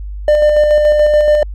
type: tone with tremolo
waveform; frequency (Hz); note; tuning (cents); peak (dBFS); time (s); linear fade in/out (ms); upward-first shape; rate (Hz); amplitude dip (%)
triangle; 599; D5; +34; -4; 0.28-1.43; 2; square; 7; 30
effects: added 50 Hz sine -22 dBFS peak until 1.54 s